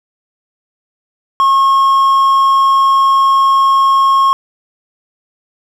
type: tone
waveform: triangle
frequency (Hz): 1085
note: C#6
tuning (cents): -37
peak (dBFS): -5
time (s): 1.4-4.33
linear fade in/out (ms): 0
effects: none